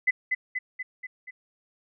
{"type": "tone with echo", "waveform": "sine", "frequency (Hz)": 2016, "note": "B6", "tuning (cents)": 35, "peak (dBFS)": -18, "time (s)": [0.07, 0.11], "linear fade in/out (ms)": 10, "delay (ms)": 240, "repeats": 5, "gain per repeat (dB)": -4, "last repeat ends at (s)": 1.31, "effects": []}